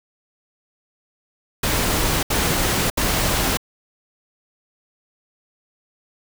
pink noise bursts, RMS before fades -20 dBFS, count 3, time 1.63-3.572 s, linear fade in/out 5 ms, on 600 ms, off 71 ms, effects none

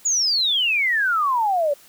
sine exponential sweep, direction down, 7010 to 554.4 Hz, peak -17 dBFS, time 0.05-1.74 s, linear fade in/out 10 ms, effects white hiss -50 dBFS RMS until 1.88 s

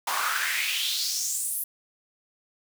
pink noise with high-pass filter sweep, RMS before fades -28 dBFS, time 0.07-1.64 s, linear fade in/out 5 ms, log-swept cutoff 920 to 12000 Hz, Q 3.9, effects none

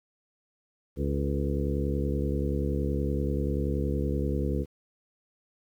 harmonic tone with a mistuned harmonic, 70.5 Hz, C#2, 30 cents sharp, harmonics 1 / 2 / 3 / 4 / 5 / 6 / 7, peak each -29 / -32 / -34 / -35 / -36 / -37 / -37 dBFS, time 0.96-4.66 s, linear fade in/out 50 ms, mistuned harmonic 6, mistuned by +45 cents, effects 10-bit

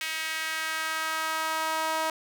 sawtooth tone with high-pass filter sweep, 318.3 Hz, D#4, 39 cents sharp, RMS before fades -30 dBFS, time 0.01-2.1 s, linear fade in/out 2 ms, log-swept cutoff 2200 to 820 Hz, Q 1.9, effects none

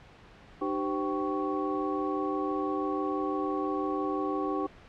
sine tone cluster, 302.4 / 388.4 / 515 / 775 / 1112 Hz, D#4 / G4 / C5 / G5 / C#6, -49 / -16 / -28 / -20 / +5 cents, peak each -32 / -33 / -38 / -37 / -35 dBFS, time 0.61-4.67 s, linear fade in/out 10 ms, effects pink hiss -53 dBFS RMS until 4.88 s + low-pass 3000 Hz 12 dB/octave

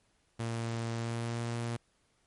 sawtooth tone with pitch glide, 115.3 to 117.59 Hz, A#2 to A#2, -19 to +16 cents, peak -29 dBFS, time 0.39-1.77 s, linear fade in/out 10 ms, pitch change +35 cents, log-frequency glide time 0.91-1.42 s, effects pink hiss -72 dBFS RMS until 2.26 s + MP3 48 kbps

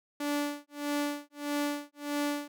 sawtooth tone with tremolo, 290.6 Hz, D4, 18 cents flat, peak -24 dBFS, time 0.2-2.48 s, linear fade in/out 5 ms, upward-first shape sine, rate 1.6 Hz, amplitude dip 100%, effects none

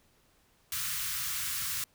white band-stop noise, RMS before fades -34 dBFS, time 0.72-1.84 s, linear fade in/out 2 ms, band 170 to 1100 Hz, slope 48 dB/octave, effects pink hiss -67 dBFS RMS until 1.94 s

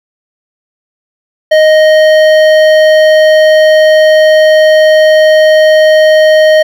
sine tone with hard clipping, 622.3 Hz, D#5, in tune, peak -4 dBFS, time 1.51-6.63 s, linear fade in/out 10 ms, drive 12 dB, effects none

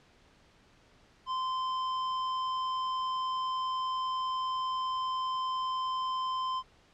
triangle tone with hard clipping, 1035 Hz, C6, 19 cents flat, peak -32 dBFS, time 1.26-6.63 s, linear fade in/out 50 ms, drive 14 dB, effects pink hiss -62 dBFS RMS until 6.93 s + low-pass 5000 Hz 12 dB/octave

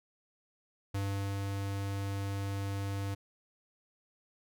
square tone with ADSR envelope, 99 Hz, G2, 18 cents sharp, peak -32 dBFS, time 0.94-3.15 s, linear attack 8 ms, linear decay 420 ms, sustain -2 dB, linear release 13 ms, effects none

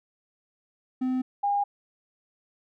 triangle / sine tone pair in turn, 256.5 / 810.1 Hz, C4 / G#5, -34 / -43 cents, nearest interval octave + minor sixth, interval 1991 cents, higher second, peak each -22 dBFS, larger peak neither, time 1.01-1.22 / 1.43-1.64 s, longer neither, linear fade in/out 10 ms, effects none

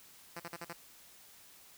5% pulse tone bursts, 170.6 Hz, F3, 40 cents flat, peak -30 dBFS, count 5, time 0.36-0.73 s, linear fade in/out 5 ms, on 38 ms, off 45 ms, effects white hiss -58 dBFS RMS until 1.77 s

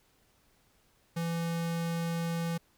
square tone, 167.6 Hz, E3, 29 cents sharp, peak -31 dBFS, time 1.16-2.58 s, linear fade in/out 10 ms, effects pink hiss -68 dBFS RMS until 2.77 s

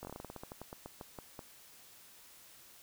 slowing click train, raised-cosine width 1 ms, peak -30 dBFS, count 18, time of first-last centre 0.03-1.392 s, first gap 19 ms, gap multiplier 1.16, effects white hiss -58 dBFS RMS until 2.82 s

